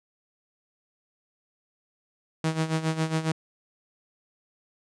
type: tone with tremolo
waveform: sawtooth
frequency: 159.6 Hz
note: D#3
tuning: 44 cents sharp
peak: -18 dBFS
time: 2.44-3.32 s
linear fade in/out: 2 ms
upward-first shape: sine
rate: 7.3 Hz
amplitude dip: 75%
effects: resampled to 22050 Hz